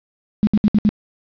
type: tone bursts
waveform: sine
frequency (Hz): 209.8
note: G#3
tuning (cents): +18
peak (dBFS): -10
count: 5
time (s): 0.43-0.891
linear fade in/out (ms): 0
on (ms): 41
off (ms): 64
effects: resampled to 11025 Hz + 7-bit